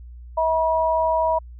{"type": "tone pair together", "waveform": "sine", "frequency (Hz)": [643.4, 964], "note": ["E5", "B5"], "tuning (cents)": [-42, -42], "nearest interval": "perfect fifth", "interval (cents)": 700, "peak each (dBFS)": -20, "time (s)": [0.37, 1.39], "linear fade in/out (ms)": 10, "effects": ["added 60 Hz sine -37 dBFS peak until 1.59 s"]}